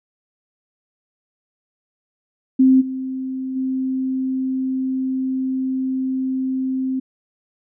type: tone with level steps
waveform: sine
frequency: 261.6 Hz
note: C4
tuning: in tune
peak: -9 / -23 / -19 dBFS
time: 2.59-7 s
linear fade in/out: 10 ms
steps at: 2.8 / 3.55 s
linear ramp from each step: 20 ms
effects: none